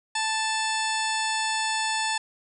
harmonic tone with a mistuned harmonic, 880 Hz, A5, in tune, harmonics 1 / 2 / 3 / 4 / 5 / 6 / 8 / 9 / 10, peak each -28 / -31 / -33 / -34 / -35 / -36 / -37 / -38 / -38 dBFS, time 0.15-2.18 s, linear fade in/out 5 ms, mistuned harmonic 8, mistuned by -37 cents, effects none

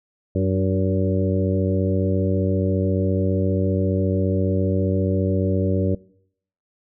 harmonic tone with a mistuned harmonic, 94.7 Hz, F#2, 41 cents sharp, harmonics 1 / 2 / 3 / 4 / 5 / 6, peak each -21 / -24 / -26 / -27 / -28 / -29 dBFS, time 0.35-5.95 s, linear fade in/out 5 ms, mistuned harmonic 3, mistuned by +37 cents, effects noise-tail reverb RT60 0.7 s tail -23 dB re dry

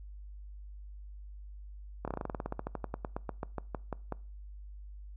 slowing click train, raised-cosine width 1 ms, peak -21 dBFS, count 25, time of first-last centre 2.05-4.123 s, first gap 27 ms, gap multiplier 1.09, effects noise-tail reverb RT60 0.4 s tail -23 dB re dry + added 50 Hz sine -44 dBFS peak until 5.16 s

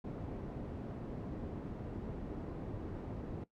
white low-pass noise, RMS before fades -43 dBFS, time 0.04-3.44 s, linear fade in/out 5 ms, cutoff 310 Hz, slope 12 dB/octave, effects noise-tail reverb RT60 0.1 s tail -17 dB re dry

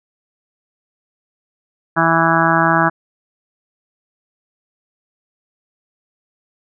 harmonic tone, 164.81 Hz, E3, in tune, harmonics 1 / 2 / 4 / 5 / 6 / 7 / 8 / 9 / 10, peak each -20 / -20 / -20 / -20 / -20 / -20 / -20 / -20 / -20 dBFS, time 1.96-2.9 s, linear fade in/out 20 ms, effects none

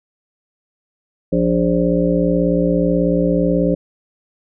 harmonic tone, 58.27 Hz, A#1, in tune, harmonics 1 / 3 / 5 / 7 / 9 / 10, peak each -26 / -17 / -19 / -23 / -19 / -25 dBFS, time 1.32-3.75 s, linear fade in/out 10 ms, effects none

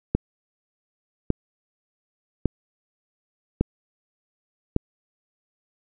click train, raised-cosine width 3 ms, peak -6 dBFS, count 5, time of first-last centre 0.15-4.764 s, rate 0.867 Hz, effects none

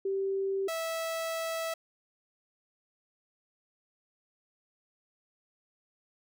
sine / sawtooth tone pair in turn, 389 / 654.2 Hz, G4 / E5, -13 / -13 cents, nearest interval major sixth, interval 900 cents, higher second, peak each -28 dBFS, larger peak neither, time 0.05-0.68 / 0.68-1.74 s, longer second, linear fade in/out 5 ms, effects none

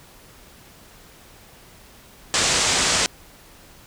white low-pass noise, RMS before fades -20 dBFS, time 2.34-3.06 s, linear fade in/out 0 ms, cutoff 8200 Hz, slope 48 dB/octave, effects pink hiss -48 dBFS RMS until 3.86 s

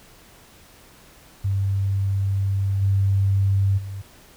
sine tone with level steps, 98 Hz, G2, in tune, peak -19 / -16 / -29 dBFS, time 1.44-4.02 s, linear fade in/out 10 ms, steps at 2.81 / 3.77 s, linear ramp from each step 20 ms, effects pink hiss -50 dBFS RMS until 4.36 s

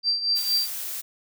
sine tone with tremolo, 4699 Hz, D8, in tune, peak -18 dBFS, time 0.03-0.69 s, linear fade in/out 50 ms, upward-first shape triangle, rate 4.3 Hz, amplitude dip 75%
blue noise, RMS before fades -32 dBFS, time 0.35-1.02 s, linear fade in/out 20 ms
effects none

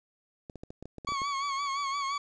clicks, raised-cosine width 2 ms, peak -29 dBFS, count 11, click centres 0.498 / 0.557 / 0.635 / 0.705 / 0.826 / 0.856 / 0.983 / 1.048 / 1.089 / 1.121 / 1.218 s
40% pulse tone with vibrato, 1115 Hz, C#6, 10 cents sharp, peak -29 dBFS, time 1.07-2.18 s, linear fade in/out 5 ms, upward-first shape sine, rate 5.8 Hz, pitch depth 52 cents each way
effects resampled to 16000 Hz + 9-bit

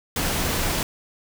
pink noise, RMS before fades -24 dBFS, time 0.16-0.83 s, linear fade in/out 2 ms, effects none

